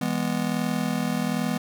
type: chord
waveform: square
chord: E major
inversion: none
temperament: just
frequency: 164.81 / 206 / 247.2 Hz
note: E3 / G#3 / B3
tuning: 0 / -14 / +2 cents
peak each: -30 / -29 / -28 dBFS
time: 0.01-1.58 s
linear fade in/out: 5 ms
effects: none